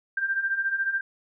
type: beating tone pair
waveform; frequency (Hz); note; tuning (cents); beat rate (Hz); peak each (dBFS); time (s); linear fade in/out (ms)
sine; 1570 / 1584; G6 / G6; +2 / +18; 14; -30 / -25; 0.17-1.01; 5
effects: none